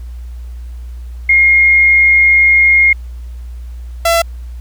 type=tone pair in turn; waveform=sine / sawtooth; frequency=2139 / 672.2 Hz; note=C7 / E5; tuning=+38 / +34 cents; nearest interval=octave + minor sixth; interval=2004 cents; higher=first; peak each=-5 dBFS; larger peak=neither; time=1.29-2.93 / 4.05-4.22 s; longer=first; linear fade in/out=5 ms; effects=added 60 Hz sine -24 dBFS peak until 4.6 s + pink hiss -50 dBFS RMS until 4.6 s